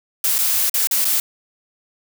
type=noise with dropouts; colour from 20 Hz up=blue; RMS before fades=-18 dBFS; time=0.24-1.2 s; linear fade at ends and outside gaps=2 ms; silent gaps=0.383-0.387 / 0.697-0.741 / 0.872-0.911 / 1.046-1.052 s; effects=none